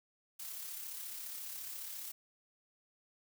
blue noise with amplitude modulation, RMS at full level -43 dBFS, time 0.39-2.12 s, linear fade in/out 10 ms, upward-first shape sine, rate 34.5 Hz, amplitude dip 35%, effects none

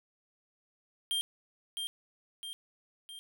square tone with echo, 3188 Hz, G7, 28 cents sharp, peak -30 dBFS, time 1.11-1.21 s, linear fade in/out 0 ms, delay 660 ms, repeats 3, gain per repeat -5 dB, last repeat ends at 3.19 s, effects none

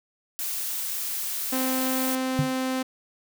blue noise, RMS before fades -30 dBFS, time 0.39-2.15 s, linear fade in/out 0 ms
sawtooth tone, 259.7 Hz, C4, 13 cents flat, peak -21 dBFS, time 1.52-2.83 s, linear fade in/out 10 ms
sine tone with exponential decay, 147.3 Hz, D3, 6 cents sharp, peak -16 dBFS, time 2.39-2.54 s, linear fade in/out 0 ms, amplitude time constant 32 ms
effects none

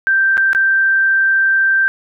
sine tone with dropouts, 1568 Hz, G6, in tune, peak -10 dBFS, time 0.07-1.88 s, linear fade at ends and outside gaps 0 ms, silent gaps 0.371-0.378 / 0.531-0.549 s, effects none

